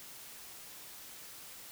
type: silence
effects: white hiss -50 dBFS RMS until 1.71 s